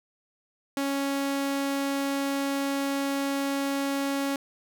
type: tone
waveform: sawtooth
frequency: 277.2 Hz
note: C#4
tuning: in tune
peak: -22 dBFS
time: 0.77-4.36 s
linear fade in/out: 2 ms
effects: none